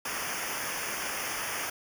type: noise with comb filter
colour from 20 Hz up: pink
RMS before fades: -34 dBFS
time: 0.05-1.7 s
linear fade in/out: 5 ms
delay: 0.25 ms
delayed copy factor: -0.95
effects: none